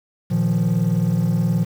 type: chord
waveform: triangle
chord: Bb suspended fourth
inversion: none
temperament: equal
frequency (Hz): 116.54 / 155.56 / 174.61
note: Bb2 / Eb3 / F3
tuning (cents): 0 / 0 / 0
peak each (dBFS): -19 / -19 / -16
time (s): 0.3-1.65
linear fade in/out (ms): 20
effects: tanh soft clip ceiling -10 dBFS + 7-bit